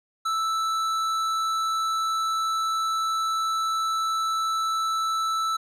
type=tone with tanh clipping; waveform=triangle; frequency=1318.5 Hz; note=E6; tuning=in tune; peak=-25 dBFS; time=0.25-5.57 s; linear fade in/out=10 ms; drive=17 dB; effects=none